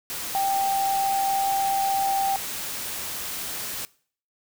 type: tone in noise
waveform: sine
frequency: 784 Hz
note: G5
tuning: in tune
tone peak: -21 dBFS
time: 0.35-2.36 s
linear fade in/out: 0 ms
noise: white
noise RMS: -32 dBFS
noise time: 0.1-3.85 s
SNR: +8 dB
effects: noise-tail reverb RT60 0.5 s tail -22 dB re dry